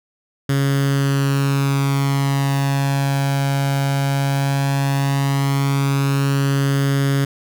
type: tone with flanger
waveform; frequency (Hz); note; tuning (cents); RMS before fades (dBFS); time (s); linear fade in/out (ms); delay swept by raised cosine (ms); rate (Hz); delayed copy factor
sawtooth; 138.59; C#3; 0; -18; 0.49-7.25; 5; 0.6 to 1.31; 0.15; +0.65
effects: none